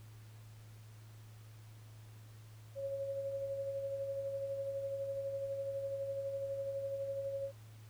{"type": "tone with tremolo", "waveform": "sine", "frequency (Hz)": 550, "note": "C#5", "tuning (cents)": -14, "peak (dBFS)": -35, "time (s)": [2.75, 7.52], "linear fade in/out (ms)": 50, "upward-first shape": "sine", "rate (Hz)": 12, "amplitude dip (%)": 40, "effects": ["added 109 Hz sine -52 dBFS peak until 7.89 s", "pink hiss -64 dBFS RMS until 7.89 s"]}